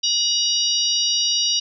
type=harmonic tone with a mistuned harmonic; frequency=945 Hz; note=A#5; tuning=23 cents sharp; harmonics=3 / 4 / 5 / 6; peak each=-23 / -23 / -23 / -23 dBFS; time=0.03-1.6 s; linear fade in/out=10 ms; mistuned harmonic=3; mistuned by=+44 cents; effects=none